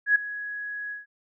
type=tone with ADSR envelope; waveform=sine; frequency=1671 Hz; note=G#6; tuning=10 cents sharp; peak=-14 dBFS; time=0.06-1.06 s; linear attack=94 ms; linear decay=8 ms; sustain=-17 dB; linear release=150 ms; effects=none